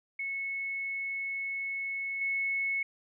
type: tone with level steps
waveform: sine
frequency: 2198 Hz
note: C#7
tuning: 15 cents flat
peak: -32 / -28 dBFS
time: 0.19-2.83 s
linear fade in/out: 5 ms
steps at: 2.21 s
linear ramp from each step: 5 ms
effects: none